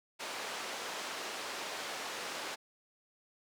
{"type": "band-pass noise", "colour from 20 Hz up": "pink", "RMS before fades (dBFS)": -41, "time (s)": [0.19, 2.56], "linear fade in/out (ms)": 20, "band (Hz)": [510, 6600], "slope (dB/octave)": 12, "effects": []}